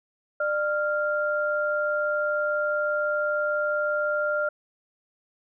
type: tone pair together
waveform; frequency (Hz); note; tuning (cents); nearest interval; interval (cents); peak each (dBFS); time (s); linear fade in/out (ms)
sine; 598 / 1393; D5 / F6; +31 / -5; octave + minor third; 1464; -25 / -26; 0.4-4.49; 5
effects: none